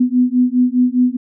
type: beating tone pair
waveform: sine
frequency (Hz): 246.9 / 251.8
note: B3 / B3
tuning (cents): 0 / +34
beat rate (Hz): 4.9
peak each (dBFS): -14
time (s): 0-1.17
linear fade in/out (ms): 10
effects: none